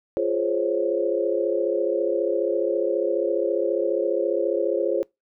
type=chord; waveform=sine; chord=Db major seventh; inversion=first; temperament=just; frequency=346.5 / 415.8 / 519.7 / 554.4 Hz; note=F4 / Ab4 / C5 / Db5; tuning=-14 / +2 / -12 / 0 cents; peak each=-26 dBFS; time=0.17-5.03 s; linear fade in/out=0 ms; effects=noise-tail reverb RT60 0.2 s tail -25 dB re dry